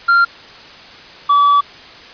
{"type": "tone pair in turn", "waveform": "triangle", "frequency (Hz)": [1386, 1148], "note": ["F6", "D6"], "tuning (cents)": [-14, -40], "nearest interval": "minor third", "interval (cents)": 326, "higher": "first", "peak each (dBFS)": -6, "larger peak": "neither", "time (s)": [[0.08, 0.25], [1.29, 1.61]], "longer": "second", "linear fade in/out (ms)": 10, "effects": ["white hiss -37 dBFS RMS until 2.13 s", "resampled to 11025 Hz"]}